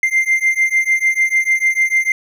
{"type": "beating tone pair", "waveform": "triangle", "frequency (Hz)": [2089, 2095.7], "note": ["C7", "C7"], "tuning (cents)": [-3, 2], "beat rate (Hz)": 6.7, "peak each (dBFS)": -14, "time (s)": [0.03, 2.12], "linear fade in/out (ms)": 2, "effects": []}